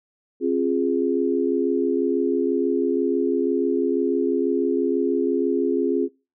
sine chord, F minor, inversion second, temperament equal with one note detuned, 267.1 / 349.2 / 415.3 Hz, C4 / F4 / Ab4, +36 / 0 / 0 cents, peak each -23 dBFS, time 0.4-6.09 s, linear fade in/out 50 ms, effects noise-tail reverb RT60 0.3 s tail -23 dB re dry

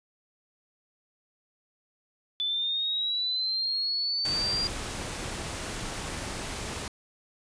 sine linear sweep, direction up, 3484 to 4795 Hz, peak -26 dBFS, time 2.4-4.67 s, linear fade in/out 0 ms
pink noise, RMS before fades -35 dBFS, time 4.25-6.88 s, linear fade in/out 2 ms
effects resampled to 22050 Hz

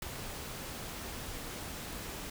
pink noise with ADSR envelope, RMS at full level -36 dBFS, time 0.02-2.3 s, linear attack 4 ms, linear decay 12 ms, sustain -6 dB, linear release 4 ms, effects none

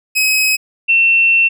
sawtooth / sine tone pair in turn, 2545 / 2700 Hz, D#7 / E7, +39 / +41 cents, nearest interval minor second, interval 102 cents, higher second, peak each -8 dBFS, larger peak neither, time 0.15-0.57 / 0.88-1.49 s, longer second, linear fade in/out 20 ms, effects none

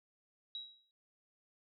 sine tone with exponential decay, 3858 Hz, B7, 41 cents flat, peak -38 dBFS, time 0.55-0.91 s, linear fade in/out 1 ms, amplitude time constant 77 ms, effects noise-tail reverb RT60 0.5 s tail -18 dB re dry

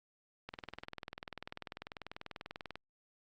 click train, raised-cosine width 0.3 ms, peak -27 dBFS, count 47, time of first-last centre 0.49-2.756 s, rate 20.3 Hz, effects Opus 48 kbps

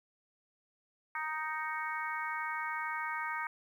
harmonic tone with a mistuned harmonic, 311.1 Hz, D#4, in tune, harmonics 3 / 4 / 5 / 6 / 7, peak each -39 / -40 / -41 / -42 / -42 dBFS, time 1.15-3.47 s, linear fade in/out 2 ms, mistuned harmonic 7, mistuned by +29 cents, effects 11-bit

